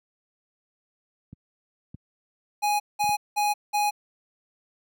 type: clicks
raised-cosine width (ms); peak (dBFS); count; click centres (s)
5; -27 / -25 / -29 / -26; 4; 1.33 / 1.945 / 3.041 / 3.092
type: tone bursts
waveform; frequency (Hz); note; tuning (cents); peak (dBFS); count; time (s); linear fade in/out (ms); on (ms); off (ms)
square; 830.6; G#5; 0; -22; 4; 2.62-3.91; 20; 180; 190
effects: high-pass 100 Hz 12 dB/octave